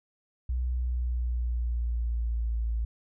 sine tone with pitch glide, 62 to 56.53 Hz, B1 to A1, +7 to +48 cents, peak -26 dBFS, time 0.49-2.85 s, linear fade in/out 5 ms, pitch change -159 cents, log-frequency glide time 0.7-2.64 s, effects none

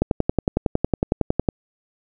click train, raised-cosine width 2 ms, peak -4 dBFS, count 17, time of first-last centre 0.02-1.488 s, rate 10.9 Hz, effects none

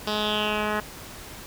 10% pulse tone with low-pass filter sweep, 211.4 Hz, G#3, 31 cents sharp, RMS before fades -26 dBFS, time 0.07-0.8 s, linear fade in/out 2 ms, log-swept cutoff 4400 to 1900 Hz, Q 5, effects pink hiss -41 dBFS RMS until 1.46 s

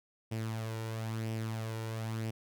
sawtooth tone with flanger, 111.6 Hz, A2, 25 cents sharp, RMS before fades -37 dBFS, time 0.31-2.31 s, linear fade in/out 10 ms, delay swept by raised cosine 0.36 to 2.16 ms, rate 1 Hz, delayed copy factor +0.5, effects none

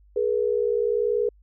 sine tone pair together, 419.5 / 479.9 Hz, G#4 / B4, +17 / -50 cents, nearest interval major second, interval 233 cents, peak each -23 / -23 dBFS, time 0.16-1.29 s, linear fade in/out 5 ms, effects added 50 Hz sine -52 dBFS peak until 1.42 s

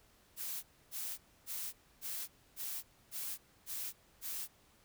blue noise bursts, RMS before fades -41 dBFS, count 8, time 0.36-4.48 s, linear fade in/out 50 ms, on 270 ms, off 280 ms, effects pink hiss -67 dBFS RMS until 4.84 s

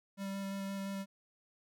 square tone with vibrato, 196 Hz, G3, in tune, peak -38 dBFS, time 0.17-1.06 s, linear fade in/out 50 ms, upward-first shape square, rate 5.8 Hz, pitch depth 8 cents each way, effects none

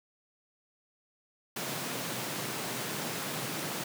pink high-pass noise, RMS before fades -36 dBFS, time 1.56-3.84 s, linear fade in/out 5 ms, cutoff 120 Hz, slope 48 dB/octave, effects none

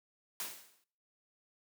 white noise with exponential decay, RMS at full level -37 dBFS, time 0.4-0.84 s, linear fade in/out 1 ms, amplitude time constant 94 ms, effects noise-tail reverb RT60 0.6 s tail -22 dB re dry + high-pass 200 Hz 12 dB/octave

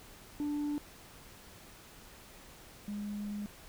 sine tone pair in turn, 293.7 / 206.2 Hz, D4 / G#3, 0 / -12 cents, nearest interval tritone, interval 612 cents, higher first, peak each -29 / -35 dBFS, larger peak first, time 0.4-0.78 / 2.88-3.46 s, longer second, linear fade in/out 0 ms, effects tanh soft clip ceiling -31 dBFS + pink hiss -54 dBFS RMS until 3.68 s

